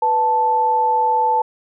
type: tone pair together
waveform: sine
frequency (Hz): 493.4 / 879.1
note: B4 / A5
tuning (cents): -2 / -2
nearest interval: minor seventh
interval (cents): 1000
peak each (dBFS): -23 / -14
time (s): 0.02-1.42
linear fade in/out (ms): 5
effects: none